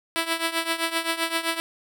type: tone with tremolo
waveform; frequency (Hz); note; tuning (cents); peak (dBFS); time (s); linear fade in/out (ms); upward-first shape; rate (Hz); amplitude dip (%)
5% pulse; 329.9; E4; +1; -9; 0.16-1.6; 0; triangle; 7.7; 85
effects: none